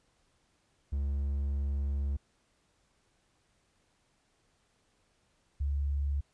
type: tone pair in turn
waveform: triangle / sine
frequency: 69.9 / 70.75 Hz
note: C#2 / C#2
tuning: +15 / +36 cents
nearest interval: unison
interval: 21 cents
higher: second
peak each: -27 / -28 dBFS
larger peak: first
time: 0.92-2.17 / 5.6-6.21 s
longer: first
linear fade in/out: 10 ms
effects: pink hiss -72 dBFS RMS until 6.33 s + resampled to 22050 Hz